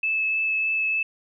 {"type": "tone with vibrato", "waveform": "sine", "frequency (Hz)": 2612, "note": "E7", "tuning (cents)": -17, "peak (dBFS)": -21, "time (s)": [0.03, 1.03], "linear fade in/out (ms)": 5, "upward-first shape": "triangle", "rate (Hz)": 3.3, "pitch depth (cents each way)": 10, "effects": []}